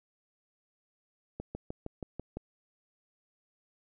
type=slowing click train; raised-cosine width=2 ms; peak=-24 dBFS; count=7; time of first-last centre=1.4-2.37 s; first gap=150 ms; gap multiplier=1.03; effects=none